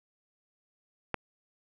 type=click; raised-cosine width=0.5 ms; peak=-14 dBFS; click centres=1.143 s; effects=none